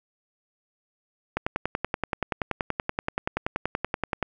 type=click train; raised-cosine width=0.5 ms; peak=-10 dBFS; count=31; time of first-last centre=1.37-4.227 s; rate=10.5 Hz; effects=none